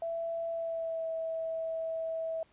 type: tone with pitch glide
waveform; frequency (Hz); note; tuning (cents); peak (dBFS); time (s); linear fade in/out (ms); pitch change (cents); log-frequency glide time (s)
sine; 666 to 650.8; E5 to E5; +18 to -22; -32; 0.02-2.43; 2; -40; 0.5-1.07
effects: pink hiss -66 dBFS RMS until 2.52 s + resampled to 8000 Hz